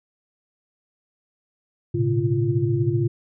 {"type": "tone cluster", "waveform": "sine", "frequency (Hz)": [110.2, 122.9, 138.8, 345.3], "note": ["A2", "B2", "C#3", "F4"], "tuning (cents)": [3, -8, 3, -20], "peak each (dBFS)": -24, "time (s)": [1.94, 3.08], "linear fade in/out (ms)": 10, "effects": []}